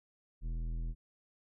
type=tone with tanh clipping; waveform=triangle; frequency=41.12 Hz; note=E1; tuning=4 cents flat; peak=-36 dBFS; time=0.41-0.95 s; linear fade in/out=50 ms; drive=16 dB; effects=none